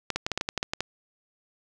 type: clicks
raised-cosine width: 0.2 ms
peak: -10 dBFS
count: 11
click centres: 0.103 / 0.16 / 0.265 / 0.317 / 0.376 / 0.411 / 0.489 / 0.577 / 0.629 / 0.735 / 0.806 s
effects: none